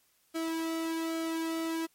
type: tone with flanger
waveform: sawtooth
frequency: 326.4 Hz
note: E4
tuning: 17 cents flat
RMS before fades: -33 dBFS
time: 0.34-1.87 s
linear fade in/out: 20 ms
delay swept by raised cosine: 1.1 to 1.88 ms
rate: 1.2 Hz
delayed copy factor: -0.7
effects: white hiss -69 dBFS RMS until 1.94 s + MP3 64 kbps